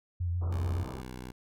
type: tone with vibrato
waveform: sine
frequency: 87.31 Hz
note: F2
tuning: in tune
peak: -28 dBFS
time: 0.2-0.84 s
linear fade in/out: 10 ms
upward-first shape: sine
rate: 7.1 Hz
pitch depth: 34 cents each way
type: low-pass noise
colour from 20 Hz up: pink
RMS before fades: -43 dBFS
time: 0.41-1.02 s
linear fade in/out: 10 ms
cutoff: 1300 Hz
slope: 96 dB/octave
type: tone with pitch glide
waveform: 10% pulse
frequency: 66.3 to 62.58 Hz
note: C2 to B1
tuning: +23 to +24 cents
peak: -32 dBFS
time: 0.51-1.32 s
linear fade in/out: 10 ms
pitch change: -99 cents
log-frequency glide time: 0.64-1.16 s
effects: none